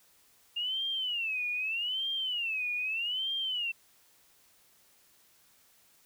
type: tone with vibrato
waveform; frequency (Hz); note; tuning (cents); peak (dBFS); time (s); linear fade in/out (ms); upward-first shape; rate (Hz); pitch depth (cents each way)
sine; 2794; F7; 0; -30; 0.56-3.72; 10; sine; 0.81; 230
effects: white hiss -64 dBFS RMS until 6.05 s